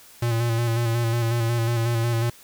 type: tone with vibrato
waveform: square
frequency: 116.54 Hz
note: A#2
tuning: in tune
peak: -21 dBFS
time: 0.22-2.3 s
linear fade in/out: 5 ms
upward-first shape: square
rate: 5.5 Hz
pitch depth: 31 cents each way
effects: white hiss -49 dBFS RMS until 2.43 s